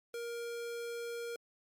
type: tone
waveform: square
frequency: 470 Hz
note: A#4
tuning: 14 cents sharp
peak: -39 dBFS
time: 0.14-1.36 s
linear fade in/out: 2 ms
effects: MP3 64 kbps